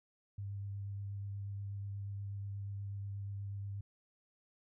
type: tone with vibrato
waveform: sine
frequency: 99.9 Hz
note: G2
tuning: 33 cents sharp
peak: -39 dBFS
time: 0.38-3.81 s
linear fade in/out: 5 ms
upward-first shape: sine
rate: 8.3 Hz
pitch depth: 13 cents each way
effects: none